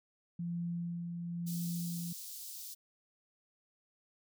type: tone with tremolo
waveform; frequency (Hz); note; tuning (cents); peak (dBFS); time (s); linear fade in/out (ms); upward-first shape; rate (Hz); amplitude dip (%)
sine; 171.7; F3; -29; -34; 0.39-2.13; 5; sine; 1; 35
type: high-pass noise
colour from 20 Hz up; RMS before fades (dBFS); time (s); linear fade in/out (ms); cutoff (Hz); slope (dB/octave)
white; -46; 1.46-2.75; 20; 4000; 24
effects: none